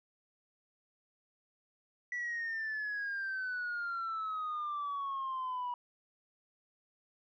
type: exponential sweep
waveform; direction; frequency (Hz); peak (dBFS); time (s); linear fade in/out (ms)
sine; down; 1962 to 970; -33; 2.12-5.74; 2
effects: tanh soft clip ceiling -32 dBFS